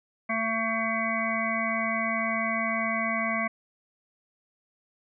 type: harmonic tone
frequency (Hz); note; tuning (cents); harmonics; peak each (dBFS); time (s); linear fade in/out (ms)
224.5; A3; +35; 1 / 3 / 5 / 7 / 9 / 10; -32 / -32 / -32 / -39 / -31 / -32; 0.29-3.48; 10
effects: none